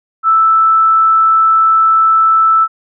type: tone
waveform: sine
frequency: 1318.5 Hz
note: E6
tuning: in tune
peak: -6 dBFS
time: 0.23-2.68 s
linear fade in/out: 50 ms
effects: none